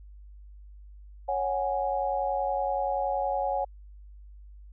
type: chord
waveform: sine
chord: C# suspended fourth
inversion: none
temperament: equal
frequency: 554.4 / 740 / 830.6 Hz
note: C#5 / F#5 / G#5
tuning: 0 / 0 / 0 cents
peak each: -30 dBFS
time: 1.28-3.65 s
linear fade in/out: 10 ms
effects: added 50 Hz sine -45 dBFS peak until 4.72 s